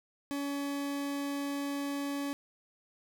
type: tone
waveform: 40% pulse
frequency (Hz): 282.4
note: C#4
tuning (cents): +32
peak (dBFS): -32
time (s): 0.31-2.33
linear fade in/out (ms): 0
effects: none